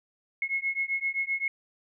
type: beating tone pair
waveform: sine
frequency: 2170 / 2177.7 Hz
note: C#7 / C#7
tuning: -37 / -31 cents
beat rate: 7.7 Hz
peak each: -30 dBFS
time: 0.42-1.48 s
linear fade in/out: 2 ms
effects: none